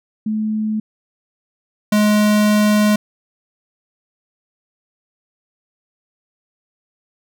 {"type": "tone pair in turn", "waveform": ["sine", "square"], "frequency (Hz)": [215.9, 210.2], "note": ["A3", "G#3"], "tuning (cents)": [-33, 21], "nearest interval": "unison", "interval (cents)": 46, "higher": "first", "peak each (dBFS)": [-17, -12], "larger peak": "second", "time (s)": [[0.26, 0.8], [1.92, 2.96]], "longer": "second", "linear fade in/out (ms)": 5, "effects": []}